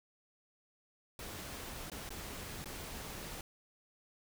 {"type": "noise with dropouts", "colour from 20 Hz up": "pink", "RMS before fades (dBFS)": -45, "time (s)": [1.19, 3.41], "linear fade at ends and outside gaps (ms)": 2, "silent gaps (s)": [[1.9, 1.917], [2.092, 2.104], [2.644, 2.657]], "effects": []}